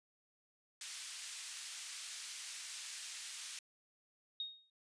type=band-pass noise; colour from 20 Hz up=white; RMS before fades=-47 dBFS; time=0.81-3.59 s; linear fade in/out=2 ms; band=2000 to 9200 Hz; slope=12 dB/octave
type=tone with exponential decay; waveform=sine; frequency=3729 Hz; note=A#7; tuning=in tune; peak=-36 dBFS; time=4.4-4.7 s; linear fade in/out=2 ms; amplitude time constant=65 ms
effects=resampled to 22050 Hz